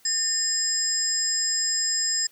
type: tone cluster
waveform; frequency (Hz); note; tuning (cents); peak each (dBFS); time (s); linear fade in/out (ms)
sine; 1806 / 5070 / 7400; A6 / D#8 / A#8; +45 / +32 / -14; -33 / -25 / -25; 0.05-2.27; 5
effects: white hiss -58 dBFS RMS until 2.31 s + high-pass 80 Hz 12 dB/octave